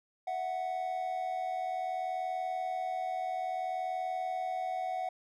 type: tone pair together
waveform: triangle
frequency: 658.4 / 739 Hz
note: E5 / F#5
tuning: -2 / -2 cents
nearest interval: major second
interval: 200 cents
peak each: -38 / -31 dBFS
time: 0.27-5.09 s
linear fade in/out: 5 ms
effects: none